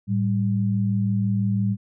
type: tone pair together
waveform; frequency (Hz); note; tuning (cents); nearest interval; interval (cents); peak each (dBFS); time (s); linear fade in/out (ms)
sine; 110 / 196; A2 / G3; 0 / 0; minor seventh; 1000; -22; 0.07-1.77; 50
effects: none